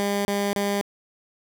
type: tone bursts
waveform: 15% pulse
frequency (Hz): 201.7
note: G3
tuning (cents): +50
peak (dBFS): -16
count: 3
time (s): 0-0.812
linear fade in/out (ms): 0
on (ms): 250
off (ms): 31
effects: none